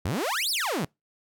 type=exponential two-way sweep; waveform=sawtooth; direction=up then down; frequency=74.5 to 5500 to 127.6 Hz; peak=-22 dBFS; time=0.05-0.85 s; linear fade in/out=5 ms; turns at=0.5 s; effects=noise-tail reverb RT60 0.2 s tail -25 dB re dry